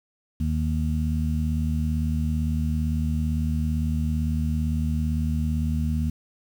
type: harmonic tone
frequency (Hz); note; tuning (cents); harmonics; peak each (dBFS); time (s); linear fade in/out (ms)
77.78; D#2; 0; 1 / 2 / 3; -24 / -28 / -28; 0.4-6.1; 5
effects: 8-bit